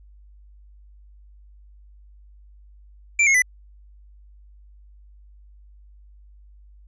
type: tone with pitch steps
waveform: square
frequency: 2349 / 2167 / 1998.2 Hz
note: D7 / C#7 / B6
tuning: 0 / -40 / +20 cents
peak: -15 dBFS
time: 3.19-3.421 s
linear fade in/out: 5 ms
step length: 77 ms
effects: added 50 Hz sine -46 dBFS peak until 6.87 s + resampled to 22050 Hz